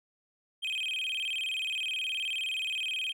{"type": "tone with vibrato", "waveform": "triangle", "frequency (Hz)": 2825, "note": "F7", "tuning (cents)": 19, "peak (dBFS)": -29, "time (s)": [0.62, 3.13], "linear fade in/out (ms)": 20, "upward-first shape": "square", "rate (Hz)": 19, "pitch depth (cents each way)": 200, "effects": []}